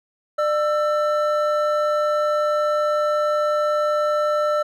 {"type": "tone pair together", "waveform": "triangle", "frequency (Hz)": [599.1, 1331], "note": ["D5", "E6"], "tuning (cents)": [34, 16], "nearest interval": "octave + major second", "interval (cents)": 1382, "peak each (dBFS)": [-17, -21], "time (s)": [0.38, 4.63], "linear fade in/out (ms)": 10, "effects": []}